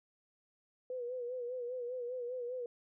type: tone with vibrato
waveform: sine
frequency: 493.9 Hz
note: B4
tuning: in tune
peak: -37 dBFS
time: 0.9-2.66 s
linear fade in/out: 2 ms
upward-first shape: sine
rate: 5 Hz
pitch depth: 64 cents each way
effects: none